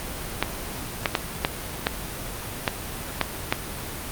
clicks, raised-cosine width 0.3 ms, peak -3 dBFS, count 8, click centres 0.426 / 1.058 / 1.152 / 1.449 / 1.869 / 2.678 / 3.213 / 3.525 s, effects pink hiss -33 dBFS RMS until 4.11 s + Opus 32 kbps

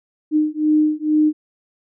sine beating tone pair, 304.6 / 306.8 Hz, D#4 / D#4, -37 / -24 cents, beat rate 2.2 Hz, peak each -17 dBFS, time 0.31-1.33 s, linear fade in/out 50 ms, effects none

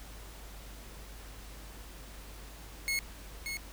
sawtooth tone with echo, 2176 Hz, C#7, 33 cents flat, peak -26 dBFS, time 2.88-2.99 s, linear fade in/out 0 ms, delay 580 ms, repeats 1, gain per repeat -6 dB, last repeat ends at 3.57 s, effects added 50 Hz sine -47 dBFS peak until 3.72 s + pink hiss -51 dBFS RMS until 3.72 s

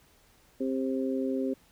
harmonic tone, 132.1 Hz, C3, 17 cents sharp, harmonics 2 / 3 / 4, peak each -29 / -33 / -35 dBFS, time 0.6-1.54 s, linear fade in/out 10 ms, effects pink hiss -62 dBFS RMS until 1.71 s

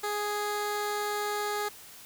15% pulse tone, 415.3 Hz, G#4, in tune, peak -23 dBFS, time 0.03-1.69 s, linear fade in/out 10 ms, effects white hiss -49 dBFS RMS until 2.05 s

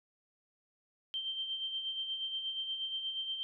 sine tone with tremolo, 3136 Hz, G7, in tune, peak -33 dBFS, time 1.14-3.43 s, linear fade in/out 0 ms, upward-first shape sine, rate 8.4 Hz, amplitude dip 50%, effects none

